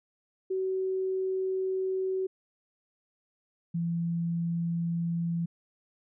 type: tone pair in turn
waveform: sine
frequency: 377.7 / 169.03 Hz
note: F#4 / E3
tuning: +36 / +44 cents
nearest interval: octave + major second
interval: 1392 cents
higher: first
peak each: -27 dBFS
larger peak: neither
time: 0.5-2.27 / 3.74-5.46 s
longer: first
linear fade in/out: 10 ms
effects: none